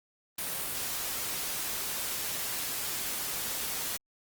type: noise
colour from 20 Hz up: white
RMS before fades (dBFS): -34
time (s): 0.38-3.97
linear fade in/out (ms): 5
effects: Opus 32 kbps